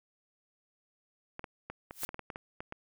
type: clicks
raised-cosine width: 0.5 ms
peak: -25 dBFS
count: 12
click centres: 1.394 / 1.442 / 1.7 / 1.909 / 2.034 / 2.091 / 2.144 / 2.193 / 2.302 / 2.359 / 2.605 / 2.724 s
type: noise with exponential growth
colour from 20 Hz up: blue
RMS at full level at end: -32 dBFS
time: 1.9-2.05 s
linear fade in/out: 0 ms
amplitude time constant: 31 ms
effects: none